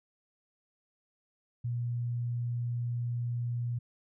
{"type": "tone", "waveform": "sine", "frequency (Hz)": 120, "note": "B2", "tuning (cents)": -49, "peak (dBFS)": -30, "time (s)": [1.64, 3.79], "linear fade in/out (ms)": 10, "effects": []}